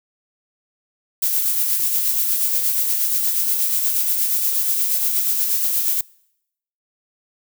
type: noise with tremolo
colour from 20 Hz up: violet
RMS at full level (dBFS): -18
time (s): 1.22-6.01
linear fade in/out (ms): 5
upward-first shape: sine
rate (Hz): 8.4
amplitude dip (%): 35
effects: noise-tail reverb RT60 0.8 s tail -25 dB re dry